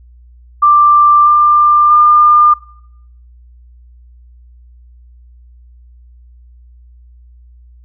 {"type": "tone with pitch steps", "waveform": "sine", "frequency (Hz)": [1181, 1192, 1203], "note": ["D6", "D6", "D6"], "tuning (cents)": [9, 25, 41], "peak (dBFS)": -4, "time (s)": [0.62, 2.54], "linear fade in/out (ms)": 10, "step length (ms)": 640, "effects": ["noise-tail reverb RT60 0.8 s tail -23 dB re dry", "added 60 Hz sine -38 dBFS peak until 7.84 s"]}